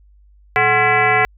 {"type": "tone with frequency modulation", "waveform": "sine", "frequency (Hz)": 1370, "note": "F6", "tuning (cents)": -34, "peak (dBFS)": -11, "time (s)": [0.56, 1.25], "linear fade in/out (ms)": 0, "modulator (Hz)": 313, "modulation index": 3.1, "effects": ["added 50 Hz sine -46 dBFS peak until 1.37 s"]}